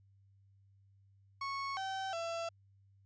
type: tone with pitch steps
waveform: 35% pulse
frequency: 1103 / 770 / 670 Hz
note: C#6 / G5 / E5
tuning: -9 / -31 / +28 cents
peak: -35 dBFS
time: 1.41-2.49 s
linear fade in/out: 5 ms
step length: 360 ms
effects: added 98 Hz sine -63 dBFS peak until 3.05 s + resampled to 16000 Hz